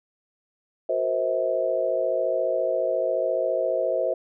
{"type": "tone cluster", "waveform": "sine", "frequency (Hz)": [368.2, 468.6, 523, 644], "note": ["F#4", "A#4", "C5", "E5"], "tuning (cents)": [-8, 9, -1, -41], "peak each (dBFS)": [-32, -30, -25, -25], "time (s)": [0.89, 4.14], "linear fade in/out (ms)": 5, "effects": []}